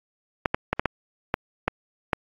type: clicks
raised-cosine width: 0.5 ms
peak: -6 dBFS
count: 8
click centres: 0.458 / 0.545 / 0.73 / 0.795 / 0.857 / 1.341 / 1.68 / 2.132 s
effects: AAC 32 kbps